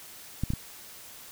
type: clicks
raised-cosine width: 5 ms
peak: -15 / -16 / -17 dBFS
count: 3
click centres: 0.436 / 0.504 / 0.536 s
effects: white hiss -47 dBFS RMS until 1.31 s